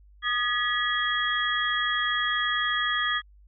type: tone cluster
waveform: sine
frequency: 1231 / 1692 / 1932 / 3301 Hz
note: D#6 / G#6 / B6 / G#7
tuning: -19 / +32 / -39 / -11 cents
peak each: -29 dBFS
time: 0.22-3.22 s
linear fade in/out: 50 ms
effects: added 50 Hz sine -51 dBFS peak until 3.47 s